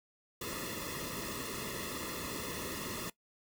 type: noise with comb filter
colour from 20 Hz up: pink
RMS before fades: -40 dBFS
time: 0.41-3.1 s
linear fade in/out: 5 ms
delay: 1.3 ms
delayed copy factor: -0.95
effects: noise-tail reverb RT60 0.1 s tail -19 dB re dry